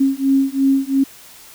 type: beating tone pair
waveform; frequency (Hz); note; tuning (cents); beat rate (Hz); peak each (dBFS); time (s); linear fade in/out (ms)
sine; 269.9 / 272.8; C#4 / C#4; -46 / -28; 2.9; -16; 0-1.04; 10
effects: white hiss -42 dBFS RMS until 1.54 s